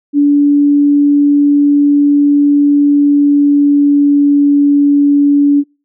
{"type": "tone with pitch glide", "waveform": "sine", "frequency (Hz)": [288.1, 286.3], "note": ["D4", "D4"], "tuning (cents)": [-33, -44], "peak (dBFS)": -5, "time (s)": [0.13, 5.64], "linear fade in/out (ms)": 50, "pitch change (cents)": -11, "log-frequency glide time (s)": [2.86, 4.52], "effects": ["noise-tail reverb RT60 0.3 s tail -25 dB re dry"]}